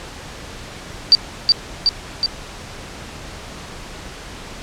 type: tone with echo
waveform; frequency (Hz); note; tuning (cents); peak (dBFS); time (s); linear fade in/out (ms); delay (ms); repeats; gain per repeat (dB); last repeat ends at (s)
sine; 4642; D8; -21; -4; 1.12-1.15; 0; 370; 3; -3; 2.26
effects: pink hiss -34 dBFS RMS until 4.62 s + low-pass 7000 Hz 12 dB/octave